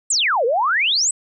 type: exponential two-way sweep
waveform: sine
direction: down then up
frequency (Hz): 8372 to 442.3 to 8372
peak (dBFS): -15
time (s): 0.1-1.11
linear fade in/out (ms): 5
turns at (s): 0.45
effects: none